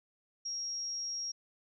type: tone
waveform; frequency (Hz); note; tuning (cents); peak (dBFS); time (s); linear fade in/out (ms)
sine; 5600; F8; +4; -35; 0.45-1.32; 10
effects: none